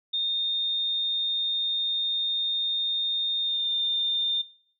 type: tone with pitch glide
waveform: sine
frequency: 3656 to 3614 Hz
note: A#7 to A7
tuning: -34 to +46 cents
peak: -24 dBFS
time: 0.13-4.42 s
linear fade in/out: 10 ms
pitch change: -20 cents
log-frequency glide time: 3.42-3.67 s
effects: noise-tail reverb RT60 0.6 s tail -19 dB re dry